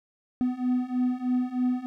triangle beating tone pair, 248.6 / 251.8 Hz, B3 / B3, +12 / +34 cents, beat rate 3.2 Hz, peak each -26 / -24 dBFS, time 0.41-1.86 s, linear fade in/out 0 ms, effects none

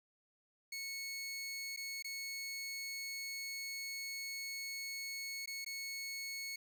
20% pulse tone with dropouts, 2200 Hz, C#7, 14 cents flat, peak -36 dBFS, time 0.72-6.56 s, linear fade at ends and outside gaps 5 ms, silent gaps 1.764-1.772 / 2.025-2.044 / 5.459-5.474 / 5.647-5.662 s, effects none

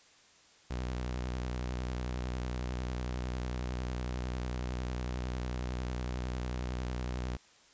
sawtooth tone with vibrato, 62 Hz, B1, 7 cents sharp, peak -30 dBFS, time 0.7-7.37 s, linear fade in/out 10 ms, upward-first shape sine, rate 11 Hz, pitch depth 65 cents each way, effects white hiss -61 dBFS RMS until 7.73 s + resampled to 16000 Hz

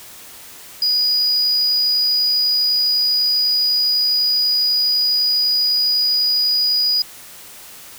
triangle tone, 4916 Hz, D#8, 22 cents flat, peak -13 dBFS, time 0.82-7.02 s, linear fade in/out 2 ms, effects white hiss -39 dBFS RMS until 7.98 s

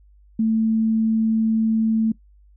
sine tone, 222 Hz, A3, 16 cents sharp, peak -16 dBFS, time 0.39-2.12 s, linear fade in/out 5 ms, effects noise-tail reverb RT60 0.1 s tail -19 dB re dry + added 50 Hz sine -49 dBFS peak until 2.56 s

